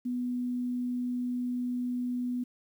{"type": "tone", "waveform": "sine", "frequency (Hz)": 246.9, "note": "B3", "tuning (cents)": 0, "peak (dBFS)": -29, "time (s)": [0.05, 2.44], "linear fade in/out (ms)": 10, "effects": ["10-bit"]}